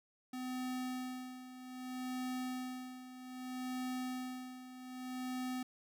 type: tone with tremolo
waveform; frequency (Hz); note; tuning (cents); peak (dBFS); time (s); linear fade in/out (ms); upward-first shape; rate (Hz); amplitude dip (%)
square; 254.3; C4; -49; -38; 0.33-5.63; 5; sine; 0.63; 75
effects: none